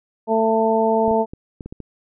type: harmonic tone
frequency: 222.7 Hz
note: A3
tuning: 21 cents sharp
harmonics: 1 / 2 / 3 / 4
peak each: -22 / -19 / -20 / -21 dBFS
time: 0.27-1.26 s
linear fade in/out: 50 ms
type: clicks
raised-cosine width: 3 ms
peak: -20 dBFS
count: 7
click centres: 1.08 / 1.112 / 1.335 / 1.608 / 1.66 / 1.725 / 1.803 s
effects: none